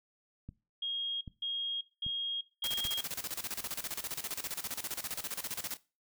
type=click train; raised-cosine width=5 ms; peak=-31 dBFS; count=4; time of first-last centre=0.49-2.852 s; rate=1.27 Hz
type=tone bursts; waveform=sine; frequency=3259 Hz; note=G#7; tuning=33 cents flat; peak=-33 dBFS; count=4; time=0.82-3.01 s; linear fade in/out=5 ms; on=390 ms; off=210 ms
type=noise with tremolo; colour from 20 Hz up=white; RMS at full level=-37 dBFS; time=2.64-5.77 s; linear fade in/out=0 ms; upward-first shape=square; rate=15 Hz; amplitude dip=80%
effects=noise-tail reverb RT60 0.3 s tail -20 dB re dry